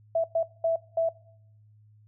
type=tone bursts at uneven times; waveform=sine; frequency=659.3 Hz; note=E5; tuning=in tune; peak=-21 dBFS; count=4; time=0.15-0.24 / 0.35-0.43 / 0.64-0.76 / 0.97-1.09 s; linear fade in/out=5 ms; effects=noise-tail reverb RT60 0.7 s tail -23 dB re dry + added 106 Hz sine -54 dBFS peak until 2.07 s